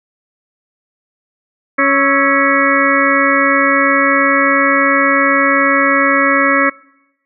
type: harmonic tone with a mistuned harmonic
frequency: 277.2 Hz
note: C#4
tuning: in tune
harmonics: 1 / 2 / 4 / 5 / 6 / 7 / 8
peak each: -17 / -17 / -17 / -17 / -17 / -17 / -17 dBFS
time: 1.78-6.7 s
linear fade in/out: 10 ms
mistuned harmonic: 5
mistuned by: -88 cents
effects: noise-tail reverb RT60 0.9 s tail -24 dB re dry